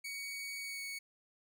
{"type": "tone with pitch glide", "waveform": "sawtooth", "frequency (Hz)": [2244, 2225], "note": ["C#7", "C#7"], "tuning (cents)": [21, 6], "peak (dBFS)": -37, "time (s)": [0.04, 0.99], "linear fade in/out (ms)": 10, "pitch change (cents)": -15, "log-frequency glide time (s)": [0.62, 0.82], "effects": []}